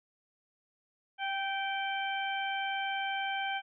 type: harmonic tone with a mistuned harmonic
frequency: 778 Hz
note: G5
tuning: 13 cents flat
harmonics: 1 / 2 / 3 / 4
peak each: -34 / -37 / -39 / -40 dBFS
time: 1.18-3.62 s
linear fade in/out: 50 ms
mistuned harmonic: 1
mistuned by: +15 cents
effects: none